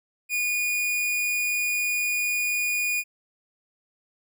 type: tone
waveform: 45% pulse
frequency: 2449 Hz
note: D#7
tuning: 28 cents flat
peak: -23 dBFS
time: 0.29-3.04 s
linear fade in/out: 50 ms
effects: none